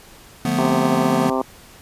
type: chord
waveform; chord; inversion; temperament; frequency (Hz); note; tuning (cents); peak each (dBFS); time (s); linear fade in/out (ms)
square; B half-diminished seventh; first; just; 148.16 / 177.8 / 222.2 / 246.9; D3 / F3 / A3 / B3; +16 / +31 / +17 / 0; -27 / -26 / -25 / -23; 0.45-1.3; 2
type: harmonic tone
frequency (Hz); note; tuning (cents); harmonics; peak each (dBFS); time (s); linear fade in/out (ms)
130.81; C3; 0; 2 / 3 / 4 / 5 / 6 / 7 / 8 / 9; -23 / -25 / -26 / -27 / -28 / -28 / -29 / -30; 0.58-1.42; 5
effects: pink hiss -45 dBFS RMS until 1.81 s + resampled to 32000 Hz